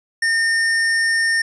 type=tone; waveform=square; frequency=1821 Hz; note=A#6; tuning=41 cents flat; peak=-16 dBFS; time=0.22-1.42 s; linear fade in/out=5 ms; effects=resampled to 22050 Hz